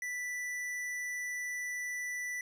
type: tone with hard clipping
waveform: triangle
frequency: 1975.5 Hz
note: B6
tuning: in tune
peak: -37 dBFS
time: 0.02-2.41 s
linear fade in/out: 2 ms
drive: 15 dB
effects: none